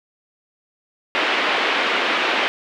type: band-pass noise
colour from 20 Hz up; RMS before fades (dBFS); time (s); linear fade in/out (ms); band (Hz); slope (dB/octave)
white; -20; 1.15-2.48; 0; 280 to 3000; 24
effects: none